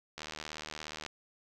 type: click train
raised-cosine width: 0.2 ms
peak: -23 dBFS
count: 69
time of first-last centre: 0.18-1.063 s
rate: 77 Hz
effects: none